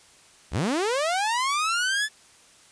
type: linear sweep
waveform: sawtooth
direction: up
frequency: 46.25 to 1755 Hz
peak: -19 dBFS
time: 0.51-2.09 s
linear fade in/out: 50 ms
effects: white hiss -54 dBFS RMS until 2.71 s + resampled to 22050 Hz